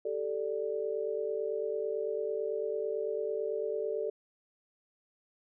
sine chord, G suspended second, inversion none, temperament just, 392 / 441 / 588 Hz, G4 / A4 / D5, 0 / +4 / +2 cents, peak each -37 / -33 / -37 dBFS, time 0.05-4.1 s, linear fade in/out 5 ms, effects none

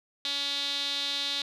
sawtooth tone with band-pass filter, 282.4 Hz, C#4, 32 cents sharp, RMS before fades -31 dBFS, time 0.25-1.42 s, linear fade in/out 2 ms, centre 3800 Hz, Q 6.2, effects none

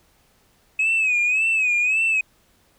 sine tone with vibrato, 2541 Hz, D#7, 36 cents sharp, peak -15 dBFS, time 0.79-2.21 s, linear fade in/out 5 ms, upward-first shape sine, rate 1.8 Hz, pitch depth 93 cents each way, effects tanh soft clip ceiling -15 dBFS + pink hiss -60 dBFS RMS until 2.78 s

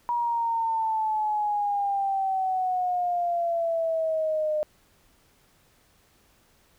sine exponential sweep, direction down, 960 to 606 Hz, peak -23 dBFS, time 0.09-4.63 s, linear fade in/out 0 ms, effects pink hiss -62 dBFS RMS until 6.78 s

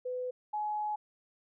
sine tone pair in turn, 502 / 844.3 Hz, B4 / G#5, +28 / +28 cents, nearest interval major sixth, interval 900 cents, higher second, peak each -33 / -31 dBFS, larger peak second, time 0.05-0.31 / 0.53-0.96 s, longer second, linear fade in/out 10 ms, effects none

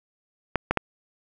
clicks, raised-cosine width 0.5 ms, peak -6 dBFS, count 3, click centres 0.557 / 0.71 / 0.773 s, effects none

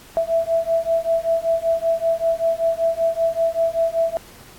sine beating tone pair, 659.3 / 664.5 Hz, E5 / E5, 0 / +14 cents, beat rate 5.2 Hz, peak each -20 / -20 dBFS, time 0.17-4.17 s, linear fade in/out 0 ms, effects pink hiss -45 dBFS RMS until 4.58 s + AAC 64 kbps

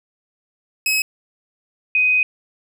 sawtooth / sine tone pair in turn, 2559 / 2505 Hz, D#7 / D#7, +48 / +11 cents, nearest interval unison, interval 37 cents, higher first, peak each -13 dBFS, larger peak neither, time 0.86-1.02 / 1.95-2.23 s, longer second, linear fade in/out 2 ms, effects none

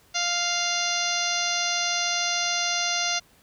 harmonic tone with a mistuned harmonic, 698.5 Hz, F5, in tune, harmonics 1 / 2 / 3 / 4 / 5 / 6 / 7 / 8 / 9, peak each -32 / -32 / -32 / -32 / -32 / -32 / -32 / -32 / -32 dBFS, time 0.14-3.2 s, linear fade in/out 20 ms, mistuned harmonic 8, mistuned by +36 cents, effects pink hiss -58 dBFS RMS until 3.42 s

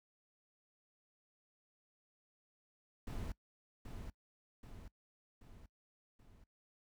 brown noise with echo, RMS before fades -42 dBFS, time 3.07-3.32 s, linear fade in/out 2 ms, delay 780 ms, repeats 4, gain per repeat -5 dB, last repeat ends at 6.44 s, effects noise-tail reverb RT60 0.1 s tail -22 dB re dry

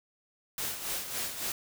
white noise with tremolo, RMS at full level -33 dBFS, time 0.58-1.52 s, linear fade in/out 2 ms, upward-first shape sine, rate 3.6 Hz, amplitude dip 60%, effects none

